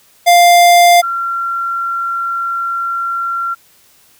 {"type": "tone pair in turn", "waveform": ["square", "sine"], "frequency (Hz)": [698.5, 1369.8], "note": ["F5", "F6"], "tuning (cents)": [0, -34], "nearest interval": "octave", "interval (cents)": 1166, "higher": "second", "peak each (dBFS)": [-5, -15], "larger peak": "first", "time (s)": [[0.26, 1.02], [1.02, 3.55]], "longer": "second", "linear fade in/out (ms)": 20, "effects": ["white hiss -49 dBFS RMS until 4.19 s"]}